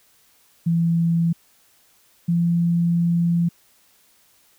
sine tone pair in turn, 167.6 / 170.63 Hz, E3 / F3, +29 / -40 cents, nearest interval unison, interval 31 cents, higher second, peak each -16 dBFS, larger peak neither, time 0.66-1.33 / 2.28-3.49 s, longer second, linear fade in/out 10 ms, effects white hiss -58 dBFS RMS until 4.58 s

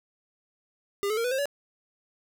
square tone with pitch steps, 402.2 / 431.1 / 462 / 495.2 / 530.7 / 568.8 Hz, G4 / A4 / A#4 / B4 / C5 / C#5, +44 / -35 / -16 / +5 / +24 / +45 cents, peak -26 dBFS, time 1.03-1.456 s, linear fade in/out 0 ms, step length 71 ms, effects none

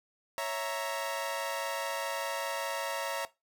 sawtooth chord, A# diminished, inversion first, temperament equal, 554.4 / 659.3 / 932.3 Hz, C#5 / E5 / A#5, 0 / 0 / 0 cents, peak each -33 dBFS, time 0.38-3.25 s, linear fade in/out 0 ms, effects noise-tail reverb RT60 0.2 s tail -17 dB re dry

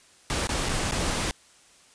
pink noise with dropouts, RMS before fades -27 dBFS, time 0.3-1.31 s, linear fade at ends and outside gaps 0 ms, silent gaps 0.471-0.492 / 0.688-0.693 / 0.911-0.922 s, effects white hiss -56 dBFS RMS until 1.94 s + resampled to 22050 Hz

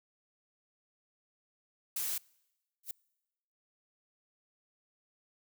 blue noise, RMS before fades -35 dBFS, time 1.96-2.18 s, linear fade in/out 5 ms
violet noise with exponential growth, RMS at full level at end -32 dBFS, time 2.83-2.91 s, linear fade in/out 5 ms, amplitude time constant 17 ms
effects noise-tail reverb RT60 1.0 s tail -26 dB re dry

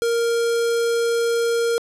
square tone with notch filter, 466.1 Hz, A#4, in tune, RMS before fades -20 dBFS, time 0.02-1.78 s, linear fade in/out 0 ms, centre 2100 Hz, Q 1.9, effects low-pass 11000 Hz 12 dB/octave

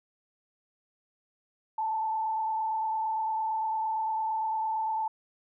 sine tone with frequency modulation, 880 Hz, A5, in tune, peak -27 dBFS, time 1.78-5.08 s, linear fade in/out 5 ms, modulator 28.8 Hz, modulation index 0.7, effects none

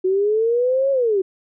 sine linear two-way sweep, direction up then down, 366.3 to 554.4 to 366.3 Hz, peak -15 dBFS, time 0.04-1.22 s, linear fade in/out 10 ms, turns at 0.91 s, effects none

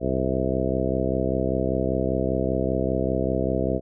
harmonic tone, 65.1 Hz, C2, 8 cents flat, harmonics 1 / 2 / 3 / 4 / 5 / 6 / 7 / 8 / 10, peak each -30 / -30 / -30 / -30 / -30 / -30 / -30 / -30 / -30 dBFS, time 0-3.81 s, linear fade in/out 50 ms, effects none

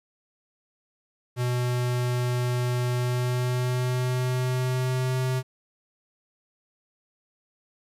square tone with pitch glide, 123.47 to 129.01 Hz, B2 to C3, 0 to -24 cents, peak -24 dBFS, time 1.36-5.43 s, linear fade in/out 50 ms, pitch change +76 cents, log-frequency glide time 2.96-5.21 s, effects resampled to 32000 Hz + 10-bit

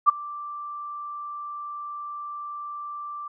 sine tone with ADSR envelope, 1174.7 Hz, D6, in tune, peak -9 dBFS, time 0.06-3.28 s, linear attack 30 ms, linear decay 11 ms, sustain -23 dB, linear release 5 ms, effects none

